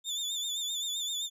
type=tone with vibrato; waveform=30% pulse; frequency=3546 Hz; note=A7; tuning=13 cents sharp; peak=-29 dBFS; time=0.04-1.3 s; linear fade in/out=50 ms; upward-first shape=sine; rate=7.7 Hz; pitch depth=59 cents each way; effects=resampled to 32000 Hz